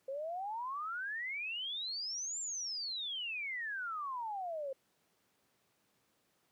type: exponential two-way sweep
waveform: sine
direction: up then down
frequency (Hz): 523.3 to 7459 to 523.3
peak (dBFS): -37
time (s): 0.08-4.73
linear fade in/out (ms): 5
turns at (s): 2.4
effects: pink hiss -75 dBFS RMS until 6.51 s + high-pass 150 Hz 12 dB/octave